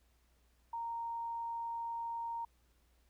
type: tone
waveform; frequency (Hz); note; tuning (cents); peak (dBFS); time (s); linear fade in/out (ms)
sine; 928; A#5; -8; -37; 0.73-2.45; 5
effects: added 60 Hz sine -69 dBFS peak until 3.09 s + pink hiss -75 dBFS RMS until 3.09 s